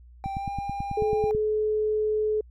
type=tone with pitch glide; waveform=triangle; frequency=784 to 800.9 Hz; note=G5 to G5; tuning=0 to +37 cents; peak=-28 dBFS; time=0.24-1.31 s; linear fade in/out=0 ms; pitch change=+37 cents; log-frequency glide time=0.35-0.49 s
type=click train; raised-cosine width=5 ms; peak=-20 dBFS; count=11; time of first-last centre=0.26-1.349 s; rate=9.18 Hz
type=tone; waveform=sine; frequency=428.3 Hz; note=A4; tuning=47 cents flat; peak=-22 dBFS; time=0.97-2.41 s; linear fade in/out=5 ms
effects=added 60 Hz sine -47 dBFS peak until 2.5 s